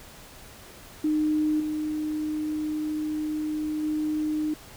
sine tone with level steps, 306.1 Hz, D#4, 28 cents flat, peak -21 / -26 / -24 dBFS, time 1.04-4.54 s, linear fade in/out 5 ms, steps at 1.6 / 3.83 s, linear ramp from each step 2 ms, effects pink hiss -47 dBFS RMS until 4.76 s

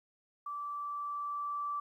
sine tone with level ramp, 1163 Hz, D6, 17 cents flat, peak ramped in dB -37 to -33 dBFS, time 0.46-1.8 s, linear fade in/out 5 ms, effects 12-bit

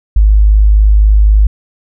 sine tone, 51.91 Hz, G#1, in tune, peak -3 dBFS, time 0.16-1.47 s, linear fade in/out 5 ms, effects none

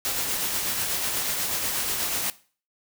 white noise with tremolo, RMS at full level -26 dBFS, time 0.05-2.3 s, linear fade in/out 0 ms, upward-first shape sine, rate 8.2 Hz, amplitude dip 30%, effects noise-tail reverb RT60 0.4 s tail -18 dB re dry

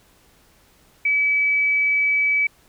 sine tone, 2291 Hz, D7, 44 cents flat, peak -16 dBFS, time 1.05-2.47 s, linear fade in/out 5 ms, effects pink hiss -56 dBFS RMS until 2.68 s

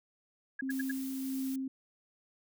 sine tone bursts, 1661.2 Hz, G#6, in tune, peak -34 dBFS, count 4, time 0.59-0.914 s, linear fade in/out 5 ms, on 21 ms, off 80 ms
sine tone with tremolo, 265.5 Hz, C4, 25 cents sharp, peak -32 dBFS, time 0.62-1.68 s, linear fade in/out 5 ms, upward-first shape sine, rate 1.5 Hz, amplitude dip 30%
blue noise, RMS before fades -47 dBFS, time 0.7-1.56 s, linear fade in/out 5 ms
effects none

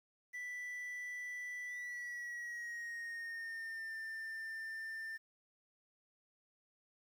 triangle tone with pitch glide, 1975.5 to 1790.7 Hz, B6 to A6, 0 to +30 cents, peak -40 dBFS, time 0.33-5.18 s, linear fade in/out 20 ms, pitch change -170 cents, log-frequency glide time 1.66-3.95 s, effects 11-bit

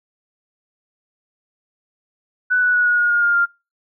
sine tone with pitch steps, 1491 / 1477.3 / 1463.7 / 1450.2 / 1436.9 / 1423.7 / 1410.6 / 1397.6 Hz, F#6 / F#6 / F#6 / F#6 / F6 / F6 / F6 / F6, +13 / -3 / -19 / -35 / +49 / +33 / +17 / +1 cents, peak -13 dBFS, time 2.5-3.46 s, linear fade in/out 20 ms, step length 120 ms, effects noise-tail reverb RT60 0.3 s tail -26 dB re dry

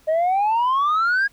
sine exponential sweep, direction up, 613 to 1661.2 Hz, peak -14 dBFS, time 0.07-1.28 s, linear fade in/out 20 ms, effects tanh soft clip ceiling -15 dBFS + pink hiss -56 dBFS RMS until 1.32 s

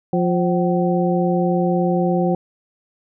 harmonic tone with a mistuned harmonic, 176.5 Hz, F3, 19 cents sharp, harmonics 1 / 2 / 3 / 4, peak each -18 / -21 / -23 / -24 dBFS, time 0.13-2.35 s, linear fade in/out 2 ms, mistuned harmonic 4, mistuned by +120 cents, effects none

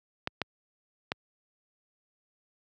clicks, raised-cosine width 0.3 ms, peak -13 dBFS, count 3, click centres 0.274 / 0.417 / 1.119 s, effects high-pass 80 Hz 12 dB/octave

